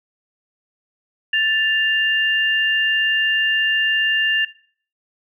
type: tone pair together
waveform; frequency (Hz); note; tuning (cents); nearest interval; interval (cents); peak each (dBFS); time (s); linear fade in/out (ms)
sine; 1762 / 2797; A6 / F7; +2 / +2; minor sixth; 800; -18; 1.33-4.45; 5
effects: noise-tail reverb RT60 0.5 s tail -18 dB re dry